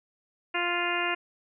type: harmonic tone with a mistuned harmonic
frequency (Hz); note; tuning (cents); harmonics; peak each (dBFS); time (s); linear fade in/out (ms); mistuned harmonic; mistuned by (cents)
349.2; F4; 0; 1 / 2 / 3 / 4 / 5 / 6 / 7 / 8; -34 / -34 / -34 / -34 / -34 / -34 / -34 / -34; 0.54-1.15; 10; 7; +18
effects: none